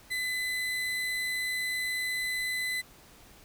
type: tone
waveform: 35% pulse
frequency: 2013 Hz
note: B6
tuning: 33 cents sharp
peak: -28 dBFS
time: 0.1-2.82 s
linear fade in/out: 20 ms
effects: pink hiss -55 dBFS RMS until 3.44 s